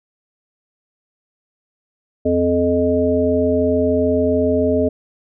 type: harmonic tone with a mistuned harmonic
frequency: 86.6 Hz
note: F2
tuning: 14 cents flat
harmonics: 1 / 3 / 5 / 7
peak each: -24 / -18 / -18 / -19 dBFS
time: 2.25-4.89 s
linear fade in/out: 10 ms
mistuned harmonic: 7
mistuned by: +31 cents
effects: none